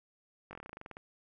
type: slowing click train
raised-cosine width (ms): 0.5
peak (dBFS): -30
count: 14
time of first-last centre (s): 0.51-0.969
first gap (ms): 20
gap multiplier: 1.09
effects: none